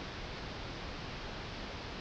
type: low-pass noise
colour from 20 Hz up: pink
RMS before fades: -43 dBFS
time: 0-2 s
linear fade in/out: 0 ms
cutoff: 5300 Hz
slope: 48 dB/octave
effects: none